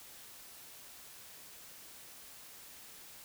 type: silence
effects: white hiss -53 dBFS RMS until 3.24 s